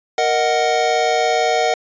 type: chord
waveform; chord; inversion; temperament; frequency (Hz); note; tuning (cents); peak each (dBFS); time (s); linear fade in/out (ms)
square; D# minor; second; equal; 466.2 / 622.3 / 740; A#4 / D#5 / F#5; 0 / 0 / 0; -21 / -21 / -18; 0.18-1.74; 2
effects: resampled to 16000 Hz